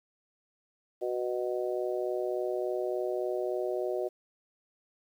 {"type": "harmonic tone", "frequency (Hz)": 123.47, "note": "B2", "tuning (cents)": 0, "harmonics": [3, 4, 5, 6], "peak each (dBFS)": [-32, -36, -34, -42], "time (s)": [1.01, 4.09], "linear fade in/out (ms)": 20, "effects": ["10-bit"]}